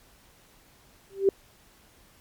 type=tone with exponential growth; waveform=sine; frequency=391.1 Hz; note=G4; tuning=4 cents flat; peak=-13 dBFS; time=1.1-1.29 s; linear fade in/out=2 ms; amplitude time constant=40 ms; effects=pink hiss -58 dBFS RMS until 2.2 s + MP3 96 kbps